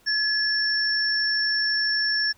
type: tone pair together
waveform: sine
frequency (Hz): 1706 / 5426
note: G#6 / E8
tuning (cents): +46 / +49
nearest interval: octave + minor sixth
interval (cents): 2003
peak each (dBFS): -24 / -23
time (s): 0.06-2.33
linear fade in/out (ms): 20
effects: pink hiss -59 dBFS RMS until 2.37 s